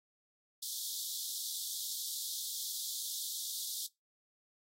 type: high-pass noise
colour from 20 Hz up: pink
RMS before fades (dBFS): -40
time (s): 0.62-3.87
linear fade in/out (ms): 10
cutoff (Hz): 3400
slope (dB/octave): 96
effects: noise-tail reverb RT60 0.2 s tail -22 dB re dry + AAC 48 kbps